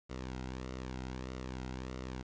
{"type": "tone with flanger", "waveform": "sawtooth", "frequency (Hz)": 63.9, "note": "C2", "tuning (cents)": -40, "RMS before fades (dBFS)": -42, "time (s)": [0.09, 2.23], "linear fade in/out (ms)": 20, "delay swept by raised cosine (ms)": [1.2, 1.75], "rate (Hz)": 1.6, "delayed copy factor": -0.55, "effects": ["resampled to 16000 Hz", "10-bit"]}